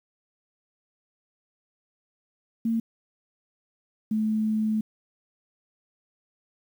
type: tone pair in turn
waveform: sine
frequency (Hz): 227.4 / 216.8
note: A#3 / A3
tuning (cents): -43 / -25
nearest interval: minor second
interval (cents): 82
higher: first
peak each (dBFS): -22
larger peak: neither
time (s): 2.65-2.8 / 4.11-4.81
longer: second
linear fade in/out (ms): 5
effects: 9-bit